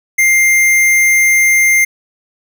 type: tone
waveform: square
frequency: 2100 Hz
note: C7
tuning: 6 cents sharp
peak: -8 dBFS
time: 0.18-1.85 s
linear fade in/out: 10 ms
effects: none